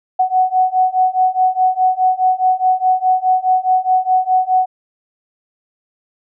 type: beating tone pair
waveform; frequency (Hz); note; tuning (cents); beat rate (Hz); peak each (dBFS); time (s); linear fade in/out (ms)
sine; 741 / 745.8; F#5 / F#5; +2 / +14; 4.8; -15 / -14; 0.19-4.66; 10
effects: none